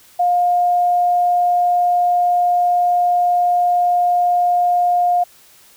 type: tone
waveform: sine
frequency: 709 Hz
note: F5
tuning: 26 cents sharp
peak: -12 dBFS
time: 0.19-5.24 s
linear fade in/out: 10 ms
effects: white hiss -48 dBFS RMS until 5.76 s